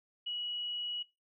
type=tone; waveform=sine; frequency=2920 Hz; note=F#7; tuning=24 cents flat; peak=-35 dBFS; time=0.26-1.03 s; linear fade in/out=10 ms; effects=noise-tail reverb RT60 0.2 s tail -19 dB re dry